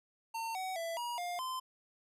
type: tone with pitch steps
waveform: square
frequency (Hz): 907 / 752 / 666 / 957 / 706 / 1032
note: A#5 / F#5 / E5 / A#5 / F5 / C6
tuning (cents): -48 / +28 / +18 / +45 / +19 / -24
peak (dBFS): -37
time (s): 0.34-1.6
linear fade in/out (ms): 10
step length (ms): 210
effects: resampled to 32000 Hz